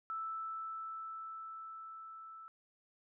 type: tone with level ramp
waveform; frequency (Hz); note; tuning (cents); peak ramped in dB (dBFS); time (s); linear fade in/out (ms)
sine; 1318.5; E6; 0; -37 to -49; 0.1-2.48; 0
effects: none